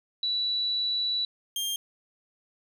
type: tone pair in turn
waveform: sine / sawtooth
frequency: 3943 / 3200 Hz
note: B7 / G7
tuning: -4 / +35 cents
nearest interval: major third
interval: 361 cents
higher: first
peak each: -25 dBFS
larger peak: neither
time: 0.23-1.25 / 1.56-1.76 s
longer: first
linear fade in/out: 2 ms
effects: none